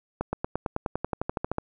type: accelerating click train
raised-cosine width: 1 ms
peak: -13 dBFS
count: 16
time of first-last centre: 0.21-1.584 s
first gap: 120 ms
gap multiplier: 0.96
effects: none